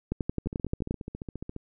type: two click trains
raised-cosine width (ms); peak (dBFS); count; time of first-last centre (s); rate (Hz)
3; -23 / -15; 17 / 10; 0.46-1.563 / 0.12-0.909; 14.5 / 11.4
effects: none